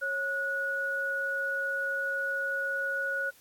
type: tone pair together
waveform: sine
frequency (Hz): 548 / 1462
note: C#5 / F#6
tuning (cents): -20 / -21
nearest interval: octave + perfect fourth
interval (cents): 1699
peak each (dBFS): -36 / -29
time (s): 0.01-3.31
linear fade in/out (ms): 20
effects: white hiss -59 dBFS RMS until 3.4 s + AAC 64 kbps